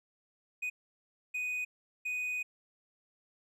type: tone bursts at uneven times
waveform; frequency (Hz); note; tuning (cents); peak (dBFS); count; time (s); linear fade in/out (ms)
triangle; 2489; D#7; 0; -31; 3; 0.62-0.7 / 1.34-1.65 / 2.05-2.43; 10
effects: none